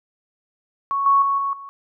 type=tone with level steps; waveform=sine; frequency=1108.7 Hz; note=C#6; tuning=in tune; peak=-19 / -12 / -17 / -20 / -34 dBFS; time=0.91-1.69 s; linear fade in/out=0 ms; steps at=1.06 / 1.22 / 1.38 / 1.53 s; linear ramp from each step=2 ms; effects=none